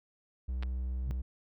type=tone; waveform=triangle; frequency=63.1 Hz; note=B1; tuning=38 cents sharp; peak=-30 dBFS; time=0.48-1.22 s; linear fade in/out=10 ms
type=clicks; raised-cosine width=0.3 ms; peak=-27 dBFS; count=2; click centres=0.626 / 0.633 s
type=tone with exponential growth; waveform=sine; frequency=128.8 Hz; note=C3; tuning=27 cents flat; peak=-31 dBFS; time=0.98-1.11 s; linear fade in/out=0 ms; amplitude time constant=27 ms
effects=none